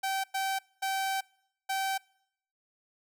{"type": "tone bursts at uneven times", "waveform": "sawtooth", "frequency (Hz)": 773, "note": "G5", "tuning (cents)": -24, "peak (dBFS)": -25, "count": 4, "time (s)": [[0.03, 0.24], [0.34, 0.59], [0.82, 1.21], [1.69, 1.98]], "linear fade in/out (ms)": 10, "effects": ["noise-tail reverb RT60 0.7 s tail -25 dB re dry"]}